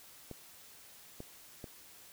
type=clicks; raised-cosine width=2 ms; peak=-30 dBFS; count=3; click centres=0.313 / 1.204 / 1.642 s; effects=white hiss -56 dBFS RMS until 2.12 s